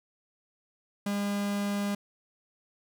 45% pulse tone, 202.6 Hz, G#3, 43 cents flat, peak -28 dBFS, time 1.06-1.95 s, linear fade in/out 5 ms, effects none

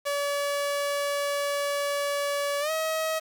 sawtooth tone with pitch glide, 571 to 637.2 Hz, D5 to D#5, -49 to +41 cents, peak -22 dBFS, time 0.05-3.2 s, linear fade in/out 20 ms, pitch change +190 cents, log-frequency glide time 2.6-2.71 s, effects 8-bit

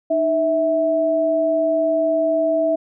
sine tone pair together, 307.3 / 653 Hz, D#4 / E5, -21 / -17 cents, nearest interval octave + minor second, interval 1304 cents, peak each -23 / -16 dBFS, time 0.1-2.76 s, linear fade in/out 10 ms, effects none

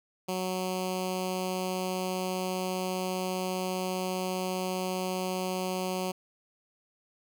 10% pulse tone with notch filter, 185 Hz, F#3, in tune, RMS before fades -32 dBFS, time 0.28-6.12 s, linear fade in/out 10 ms, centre 1500 Hz, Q 1.2, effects none

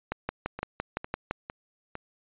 two click trains, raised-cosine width 0.5 ms, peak -21 / -14 dBFS, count 4 / 8, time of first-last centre 0.59-1.954 / 0.12-1.31 s, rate 2.2 / 5.88 Hz, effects resampled to 8000 Hz

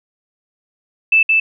sine tone with echo, 2637 Hz, E7, in tune, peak -8 dBFS, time 1.12-1.23 s, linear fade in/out 5 ms, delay 170 ms, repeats 1, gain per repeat -2 dB, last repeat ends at 1.4 s, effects none

